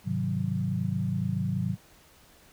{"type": "chord", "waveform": "sine", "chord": "Ab dominant seventh", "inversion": "none", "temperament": "equal", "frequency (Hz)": [103.83, 130.81, 155.56, 185], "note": ["Ab2", "C3", "Eb3", "Gb3"], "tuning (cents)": [0, 0, 0, 0], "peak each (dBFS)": [-32, -32, -33, -30], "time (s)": [0.04, 1.77], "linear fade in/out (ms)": 50, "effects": ["pink hiss -57 dBFS RMS until 2.52 s"]}